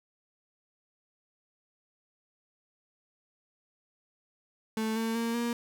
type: tone with pitch steps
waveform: 35% pulse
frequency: 220.2 / 225.5 / 230.9 / 236.4 Hz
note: A3 / A3 / A#3 / A#3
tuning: +2 / +43 / -16 / +24 cents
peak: -27 dBFS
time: 4.77-5.53 s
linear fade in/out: 2 ms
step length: 190 ms
effects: none